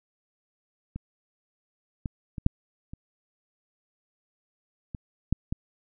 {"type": "clicks", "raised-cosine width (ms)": 5, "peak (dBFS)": [-22, -18, -22, -6, -27, -22, -10, -16], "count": 8, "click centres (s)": [0.96, 2.058, 2.382, 2.464, 2.935, 4.948, 5.326, 5.525], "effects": []}